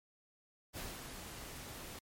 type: noise with ADSR envelope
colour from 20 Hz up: pink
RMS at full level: -43 dBFS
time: 0.73-1.99 s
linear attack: 44 ms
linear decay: 200 ms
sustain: -5 dB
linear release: 3 ms
effects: MP3 64 kbps